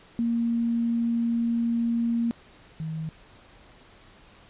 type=tone pair in turn; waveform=sine; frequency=233.1 / 158.76 Hz; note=A#3 / D#3; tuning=0 / +35 cents; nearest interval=perfect fifth; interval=665 cents; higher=first; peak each=-22 / -29 dBFS; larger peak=first; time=0.19-2.31 / 2.8-3.09 s; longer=first; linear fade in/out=0 ms; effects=pink hiss -53 dBFS RMS until 4.49 s + resampled to 8000 Hz